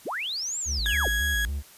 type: linear two-way sweep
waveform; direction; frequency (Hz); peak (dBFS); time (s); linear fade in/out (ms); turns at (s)
sine; up then down; 109.2 to 7710 to 109.2; -28; 0.05-1.09; 20; 0.59
type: tone with vibrato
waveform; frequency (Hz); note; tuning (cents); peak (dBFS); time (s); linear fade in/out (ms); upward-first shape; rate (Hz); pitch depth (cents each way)
triangle; 61.74; B1; 0; -25; 0.65-1.63; 50; square; 3.6; 240
type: tone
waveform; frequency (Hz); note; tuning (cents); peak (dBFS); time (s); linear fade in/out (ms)
35% pulse; 1661.2; G#6; 0; -23; 0.86-1.45; 0
effects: white hiss -51 dBFS RMS until 1.77 s + resampled to 32000 Hz